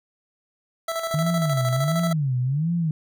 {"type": "tone with tremolo", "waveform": "25% pulse", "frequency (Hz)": 660, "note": "E5", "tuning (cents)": 2, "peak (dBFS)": -20, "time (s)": [0.88, 2.13], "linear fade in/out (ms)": 5, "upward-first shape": "square", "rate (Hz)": 13, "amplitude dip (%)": 50}
{"type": "tone with vibrato", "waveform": "sine", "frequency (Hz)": 146.5, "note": "D3", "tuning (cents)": -4, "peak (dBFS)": -20, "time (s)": [1.14, 2.91], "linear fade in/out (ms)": 2, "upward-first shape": "sine", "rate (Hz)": 1.4, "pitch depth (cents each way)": 280}
{"effects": []}